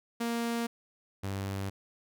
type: tone pair in turn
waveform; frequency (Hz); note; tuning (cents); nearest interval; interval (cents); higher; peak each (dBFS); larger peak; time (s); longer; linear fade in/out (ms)
sawtooth; 233.6 / 97.82; A#3 / G2; +4 / -3; octave + minor third; 1507; first; -26 / -29; first; 0.2-0.67 / 1.23-1.7; neither; 10
effects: none